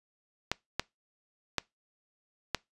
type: clicks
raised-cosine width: 0.2 ms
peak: -10 dBFS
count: 4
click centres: 0.516 / 0.796 / 1.583 / 2.547 s
effects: noise-tail reverb RT60 0.2 s tail -24 dB re dry + resampled to 24000 Hz